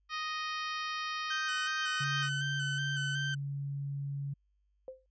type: harmonic tone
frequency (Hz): 622.3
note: D#5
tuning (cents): 0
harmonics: 2 / 3 / 4 / 5 / 6 / 7 / 8 / 9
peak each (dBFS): -37 / -41 / -43 / -45 / -47 / -48 / -49 / -50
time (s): 0.09-2.3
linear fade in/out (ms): 50
type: tone with vibrato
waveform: 30% pulse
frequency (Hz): 1537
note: G6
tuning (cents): -35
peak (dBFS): -31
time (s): 1.3-3.35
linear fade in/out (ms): 10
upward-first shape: square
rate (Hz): 2.7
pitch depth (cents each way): 23
type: tone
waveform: sine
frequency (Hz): 140.4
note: C#3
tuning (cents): +22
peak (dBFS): -34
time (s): 2-4.34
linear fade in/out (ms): 10
type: tone with exponential decay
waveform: sine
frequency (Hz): 520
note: C5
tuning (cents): -11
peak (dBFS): -37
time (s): 4.88-5.06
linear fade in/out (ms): 1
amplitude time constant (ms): 37
effects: added 50 Hz sine -70 dBFS peak until 5.1 s + resampled to 16000 Hz